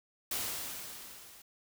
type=noise with level ramp; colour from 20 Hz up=white; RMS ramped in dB=-34 to -55 dBFS; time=0.31-1.42 s; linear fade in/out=5 ms; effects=none